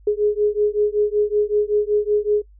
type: beating tone pair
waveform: sine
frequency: 415.3 / 420.6 Hz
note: G#4 / G#4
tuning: 0 / +22 cents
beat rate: 5.3 Hz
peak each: -19 dBFS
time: 0.07-2.42 s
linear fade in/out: 5 ms
effects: noise-tail reverb RT60 0.1 s tail -23 dB re dry + added 50 Hz sine -45 dBFS peak until 2.59 s